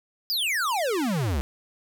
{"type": "exponential sweep", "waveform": "square", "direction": "down", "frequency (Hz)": [5120, 62], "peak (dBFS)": -24, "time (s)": [0.3, 1.41], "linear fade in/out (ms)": 0, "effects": []}